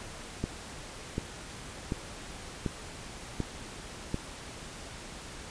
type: click train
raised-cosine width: 3 ms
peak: -17 dBFS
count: 6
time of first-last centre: 0.44-4.144 s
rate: 1.35 Hz
effects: pink hiss -44 dBFS RMS until 5.5 s + resampled to 22050 Hz